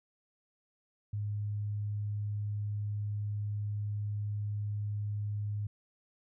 sine tone, 103.83 Hz, G#2, in tune, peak -32 dBFS, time 1.13-5.67 s, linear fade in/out 5 ms, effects none

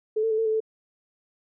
sine tone with pitch steps, 432.9 / 448.3 / 435.6 / 448.7 / 436.3 / 440 Hz, A4 / A4 / A4 / A4 / A4 / A4, -28 / +32 / -17 / +34 / -15 / 0 cents, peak -21 dBFS, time 0.16-0.604 s, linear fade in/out 10 ms, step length 74 ms, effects none

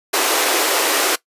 pink high-pass noise, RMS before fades -17 dBFS, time 0.13-1.16 s, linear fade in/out 10 ms, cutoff 320 Hz, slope 48 dB/octave, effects noise-tail reverb RT60 0.1 s tail -19 dB re dry + resampled to 32000 Hz

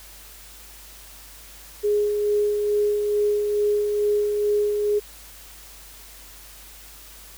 sine tone with tremolo, 415.6 Hz, G#4, 1 cent sharp, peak -17 dBFS, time 1.83-5 s, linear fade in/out 20 ms, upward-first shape sine, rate 2.3 Hz, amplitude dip 35%, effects added 50 Hz sine -48 dBFS peak until 7.37 s + white hiss -45 dBFS RMS until 7.37 s

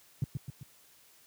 sine tone with echo, 133.3 Hz, C3, 33 cents sharp, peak -25 dBFS, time 0.22-0.24 s, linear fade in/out 2 ms, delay 130 ms, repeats 3, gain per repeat -5 dB, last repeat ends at 0.63 s, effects white hiss -61 dBFS RMS until 1.26 s + high-pass 60 Hz 12 dB/octave

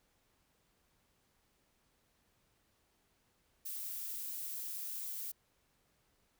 violet noise, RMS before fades -42 dBFS, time 3.65-5.32 s, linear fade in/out 10 ms, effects pink hiss -75 dBFS RMS until 6.39 s

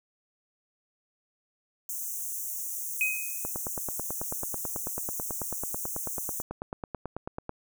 white high-pass noise, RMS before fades -35 dBFS, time 1.89-6.42 s, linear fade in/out 2 ms, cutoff 5900 Hz, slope 96 dB/octave
triangle tone with exponential decay, 2520 Hz, D#7, 21 cents sharp, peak -20 dBFS, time 3.01-3.52 s, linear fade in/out 1 ms, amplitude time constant 110 ms
click train, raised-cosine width 1 ms, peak -20 dBFS, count 38, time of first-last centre 3.45-7.494 s, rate 9.15 Hz
effects none

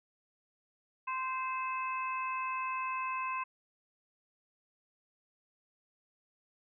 harmonic tone, 520 Hz, C5, 11 cents flat, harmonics 2 / 3 / 4 / 5, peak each -34 / -47 / -48 / -40 dBFS, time 1.07-3.44 s, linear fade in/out 10 ms, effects none

